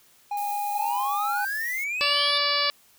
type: tone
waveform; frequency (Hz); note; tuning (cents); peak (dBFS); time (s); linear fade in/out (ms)
triangle; 820; G#5; -22; -24; 0.31-1.45; 5
type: noise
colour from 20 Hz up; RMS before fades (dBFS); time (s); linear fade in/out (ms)
violet; -38; 0.37-1.84; 2
type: exponential sweep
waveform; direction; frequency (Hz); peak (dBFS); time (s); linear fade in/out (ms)
triangle; up; 814 to 3665; -25; 0.75-2.38; 5
type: harmonic tone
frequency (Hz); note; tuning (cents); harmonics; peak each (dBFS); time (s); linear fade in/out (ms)
577; D5; -31; 1 / 2 / 3 / 4 / 5 / 6 / 7 / 8 / 9; -32 / -28 / -32 / -30 / -31 / -32 / -30 / -27 / -33; 2.01-2.7; 0
effects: white hiss -58 dBFS RMS until 2.98 s